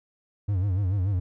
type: tone with vibrato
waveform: triangle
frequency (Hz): 96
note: G2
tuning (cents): -36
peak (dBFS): -20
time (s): 0.48-1.2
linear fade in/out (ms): 10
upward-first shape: sine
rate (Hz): 6.9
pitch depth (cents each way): 130
effects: none